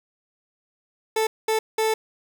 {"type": "tone bursts at uneven times", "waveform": "30% pulse", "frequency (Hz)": 440, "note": "A4", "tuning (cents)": 0, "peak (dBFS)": -17, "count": 3, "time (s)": [[1.16, 1.27], [1.48, 1.59], [1.78, 1.94]], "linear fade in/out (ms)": 5, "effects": []}